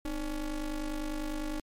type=ring-modulated tone; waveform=square; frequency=140 Hz; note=C#3; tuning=18 cents sharp; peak=-30 dBFS; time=0.05-1.6 s; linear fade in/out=2 ms; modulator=165 Hz; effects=MP3 64 kbps